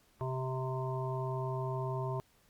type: harmonic tone with a mistuned harmonic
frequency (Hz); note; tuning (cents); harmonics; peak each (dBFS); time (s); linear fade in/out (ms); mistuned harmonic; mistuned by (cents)
130; C3; -11; 1 / 3 / 5 / 7 / 8; -35 / -40 / -42 / -43 / -44; 0.21-2.2; 0; 7; +16
effects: pink hiss -68 dBFS RMS until 2.49 s + Opus 48 kbps